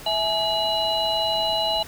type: tone cluster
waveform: sine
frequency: 654 / 844 / 2903 / 3989 Hz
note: E5 / G#5 / F#7 / B7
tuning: -14 / +28 / -34 / +17 cents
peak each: -26 dBFS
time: 0.06-1.83 s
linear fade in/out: 5 ms
effects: pink hiss -41 dBFS RMS until 1.87 s